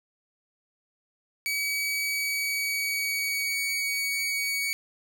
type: tone with pitch glide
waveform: sawtooth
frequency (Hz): 2273 to 2249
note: C#7 to C#7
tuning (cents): +43 to +24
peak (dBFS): -23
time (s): 1.46-4.73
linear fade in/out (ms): 0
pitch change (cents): -19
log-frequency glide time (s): 2.04-3.68
effects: none